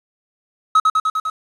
triangle tone with echo, 1279 Hz, D#6, 47 cents sharp, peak -7 dBFS, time 0.75-0.8 s, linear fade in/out 5 ms, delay 100 ms, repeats 5, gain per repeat -2 dB, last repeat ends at 1.3 s, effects resampled to 24000 Hz + 7-bit

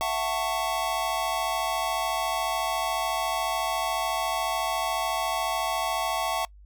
square chord, F# minor seventh, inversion third, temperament just, 666 / 740 / 888 / 1110 Hz, E5 / F#5 / A5 / C#6, +18 / 0 / +16 / +2 cents, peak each -32 dBFS, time 0.01-6.45 s, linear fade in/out 0 ms, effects noise-tail reverb RT60 0.1 s tail -24 dB re dry + added 50 Hz sine -47 dBFS peak until 6.65 s

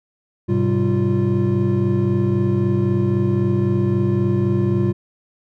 triangle tone cluster, 104.4 / 128.2 / 194.4 / 349.1 Hz, G#2 / C3 / G3 / F4, +10 / -35 / -14 / -1 cents, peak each -19 dBFS, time 0.48-4.93 s, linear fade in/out 20 ms, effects none

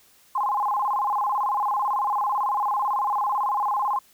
sine tone with vibrato, 932.3 Hz, A#5, in tune, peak -21 dBFS, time 0.35-3.99 s, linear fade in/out 5 ms, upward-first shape square, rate 18 Hz, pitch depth 210 cents each way, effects white hiss -57 dBFS RMS until 4.13 s

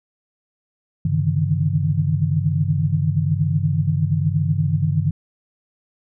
sine tone cluster, 97.7 / 138.7 / 151.4 / 159.8 Hz, G2 / C#3 / D#3 / D#3, -5 / +1 / -47 / +47 cents, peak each -22 dBFS, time 1.05-5.11 s, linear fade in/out 5 ms, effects none

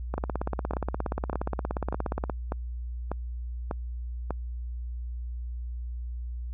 two click trains, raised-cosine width 1 ms, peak -15 / -16 dBFS, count 37 / 8, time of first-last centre 0.18-2.298 / 0.14-4.307 s, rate 17 / 1.68 Hz, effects added 60 Hz sine -32 dBFS peak until 6.53 s

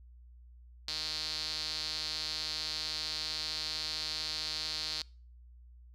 sawtooth tone with band-pass filter, 155.56 Hz, D#3, in tune, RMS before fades -37 dBFS, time 0.88-5.02 s, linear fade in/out 0 ms, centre 4400 Hz, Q 6.5, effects noise-tail reverb RT60 0.4 s tail -25 dB re dry + added 60 Hz sine -52 dBFS peak until 5.94 s

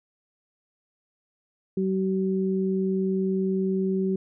sine tone pair together, 190 / 380 Hz, F#3 / F#4, +46 / +46 cents, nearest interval octave, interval 1200 cents, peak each -24 / -26 dBFS, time 1.77-4.16 s, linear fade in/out 5 ms, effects none

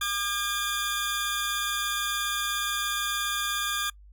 sawtooth tone cluster, 1207 / 1615 / 3494 Hz, D6 / G#6 / A7, +47 / -49 / -13 cents, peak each -28 dBFS, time 0.01-3.9 s, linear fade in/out 5 ms, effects noise-tail reverb RT60 0.1 s tail -24 dB re dry + added 50 Hz sine -48 dBFS peak until 4.12 s

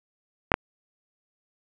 clicks, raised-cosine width 0.5 ms, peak -3 dBFS, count 2, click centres 0.518 / 0.541 s, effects none

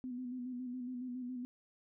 sine tone with vibrato, 250 Hz, B3, 21 cents sharp, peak -39 dBFS, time 0.04-1.45 s, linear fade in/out 0 ms, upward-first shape square, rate 7.2 Hz, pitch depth 36 cents each way, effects none

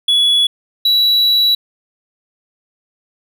triangle tone pair in turn, 3390 / 3921 Hz, G#7 / B7, +35 / -13 cents, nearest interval minor third, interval 252 cents, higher second, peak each -8 dBFS, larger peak neither, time 0.08-0.47 / 0.85-1.55 s, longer second, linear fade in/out 5 ms, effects none

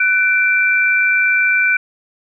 sine tone pair together, 1496.6 / 2349 Hz, F#6 / D7, +19 / 0 cents, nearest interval minor sixth, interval 781 cents, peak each -14 dBFS, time 0-1.77 s, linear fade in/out 5 ms, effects none

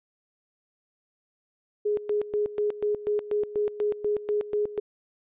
sine tone with tremolo, 417.3 Hz, G#4, 8 cents sharp, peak -22 dBFS, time 1.85-4.8 s, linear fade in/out 10 ms, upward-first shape square, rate 4.1 Hz, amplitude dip 80%, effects resampled to 8000 Hz

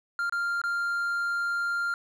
triangle tone with dropouts, 1395 Hz, F6, 2 cents flat, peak -24 dBFS, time 0.19-1.94 s, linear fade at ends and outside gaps 1 ms, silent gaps 0.296-0.324 / 0.616-0.638 s, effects none

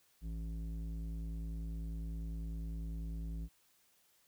square tone with low-pass filter, 55 Hz, A1, in tune, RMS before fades -41 dBFS, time 0.21-3.49 s, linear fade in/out 50 ms, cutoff 210 Hz, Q 1.3, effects white hiss -71 dBFS RMS until 4.27 s

